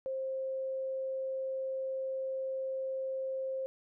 sine tone, 529 Hz, C5, 19 cents sharp, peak -33 dBFS, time 0.06-3.66 s, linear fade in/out 0 ms, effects none

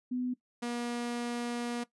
sine / sawtooth tone pair in turn, 250 / 239.4 Hz, B3 / A#3, +21 / +46 cents, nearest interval minor second, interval 75 cents, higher first, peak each -30 / -29 dBFS, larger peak second, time 0.11-0.34 / 0.62-1.84 s, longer second, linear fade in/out 10 ms, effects noise-tail reverb RT60 0.1 s tail -17 dB re dry + resampled to 24000 Hz

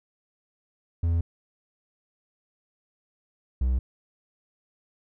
triangle tone pair in turn, 84.1 / 63 Hz, E2 / B1, +35 / +35 cents, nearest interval perfect fourth, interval 500 cents, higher first, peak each -19 dBFS, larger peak neither, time 1.03-1.21 / 3.61-3.79 s, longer neither, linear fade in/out 5 ms, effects none

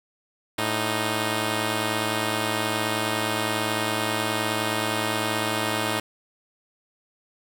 5% pulse tone pair together, 109.67 / 310.2 Hz, A2 / D#4, -5 / -5 cents, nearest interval octave + tritone, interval 1800 cents, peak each -15 dBFS, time 0.58-6 s, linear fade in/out 5 ms, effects none

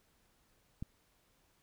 click, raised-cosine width 5 ms, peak -27 dBFS, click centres 0.825 s, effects pink hiss -72 dBFS RMS until 1.62 s

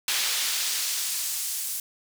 brown noise with high-pass filter sweep, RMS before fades -28 dBFS, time 0.08-1.8 s, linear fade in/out 2 ms, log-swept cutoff 3100 to 9000 Hz, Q 0.77, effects none

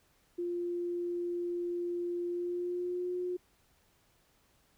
sine tone with pitch glide, 349.2 to 359.6 Hz, F4 to F#4, 0 to -49 cents, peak -32 dBFS, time 0.38-3.37 s, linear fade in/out 10 ms, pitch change +51 cents, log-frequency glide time 2.27-3.13 s, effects pink hiss -69 dBFS RMS until 4.77 s

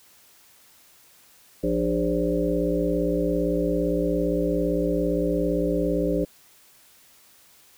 harmonic tone with a mistuned harmonic, 57.6 Hz, A#1, 20 cents flat, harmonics 1 / 3 / 5 / 7 / 9 / 10, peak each -31 / -28 / -26 / -28 / -27 / -31 dBFS, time 1.63-6.25 s, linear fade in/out 10 ms, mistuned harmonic 5, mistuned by +55 cents, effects white hiss -55 dBFS RMS until 7.77 s

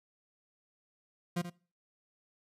40% pulse tone with echo, 174.61 Hz, F3, in tune, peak -29 dBFS, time 1.36-1.42 s, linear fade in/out 10 ms, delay 81 ms, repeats 1, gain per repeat -10 dB, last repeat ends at 1.501 s, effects noise-tail reverb RT60 0.4 s tail -23 dB re dry + resampled to 32000 Hz

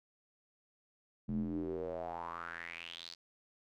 square tone with band-pass filter sweep, 42.29 Hz, E1, 45 cents sharp, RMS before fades -41 dBFS, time 1.28-3.15 s, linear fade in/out 10 ms, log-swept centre 180 to 4700 Hz, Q 5.8, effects none

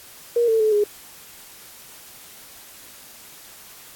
sine tone with pitch steps, 473.5 / 447.1 / 432.9 / 415 Hz, A#4 / A4 / A4 / G#4, +27 / +28 / -28 / -1 cents, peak -15 dBFS, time 0.36-0.84 s, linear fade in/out 5 ms, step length 120 ms, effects white hiss -44 dBFS RMS until 3.95 s + AAC 64 kbps

